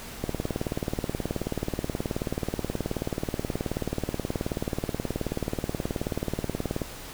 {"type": "click train", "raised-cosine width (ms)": 2, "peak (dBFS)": -14, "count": 124, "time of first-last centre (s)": [0.24, 6.818], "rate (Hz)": 18.7, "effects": ["pink hiss -41 dBFS RMS until 7.13 s"]}